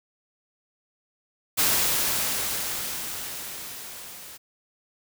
white noise with level ramp, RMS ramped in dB -21 to -43 dBFS, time 1.57-4.38 s, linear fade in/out 20 ms, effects none

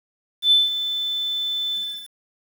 sine tone with ADSR envelope, 3520 Hz, A7, in tune, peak -10 dBFS, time 0.42-2.1 s, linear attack 94 ms, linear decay 180 ms, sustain -12 dB, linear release 360 ms, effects tanh soft clip ceiling -6 dBFS + 7-bit

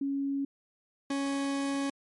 sine / 40% pulse tone pair in turn, 277.2 / 277.2 Hz, C#4 / C#4, 0 / 0 cents, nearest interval unison, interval 0 cents, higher neither, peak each -28 dBFS, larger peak neither, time 0.01-0.45 / 1.1-1.9 s, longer second, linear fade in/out 5 ms, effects MP3 48 kbps

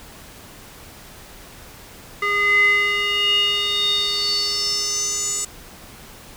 square tone with band-pass filter sweep, 408.4 Hz, G#4, 29 cents flat, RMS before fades -20 dBFS, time 2.22-5.45 s, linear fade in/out 5 ms, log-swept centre 1700 to 7500 Hz, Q 7.7, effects pink hiss -42 dBFS RMS until 6.36 s

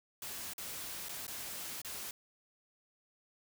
white noise with dropouts, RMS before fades -43 dBFS, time 0.22-2.11 s, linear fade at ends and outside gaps 2 ms, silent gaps 0.535-0.58 / 1.086-1.092 / 1.268-1.279 / 1.817-1.847 s, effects none

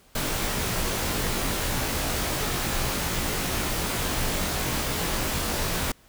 pink noise with comb filter, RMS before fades -27 dBFS, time 0.15-5.92 s, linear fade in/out 5 ms, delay 20 ms, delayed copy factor -0.8, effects pink hiss -57 dBFS RMS until 6.08 s

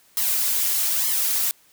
blue noise with flanger, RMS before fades -22 dBFS, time 0.17-1.51 s, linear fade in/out 0 ms, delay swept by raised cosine 0.96 to 4.36 ms, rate 1.1 Hz, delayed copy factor +0.8, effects white hiss -57 dBFS RMS until 1.72 s

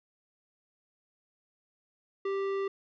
sine tone with tanh clipping, 392 Hz, G4, in tune, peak -31 dBFS, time 2.25-2.68 s, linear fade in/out 5 ms, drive 14 dB, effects none

